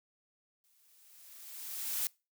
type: noise with exponential growth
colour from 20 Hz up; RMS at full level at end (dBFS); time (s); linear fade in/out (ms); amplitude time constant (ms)
blue; -32; 0.64-2.07; 1; 310
effects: noise-tail reverb RT60 0.3 s tail -25 dB re dry